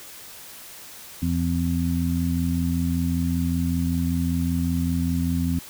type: harmonic tone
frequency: 85.2 Hz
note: F2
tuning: 42 cents flat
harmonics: 1 / 2 / 3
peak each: -25 / -25 / -25 dBFS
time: 1.22-5.59 s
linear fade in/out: 5 ms
effects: white hiss -42 dBFS RMS until 5.69 s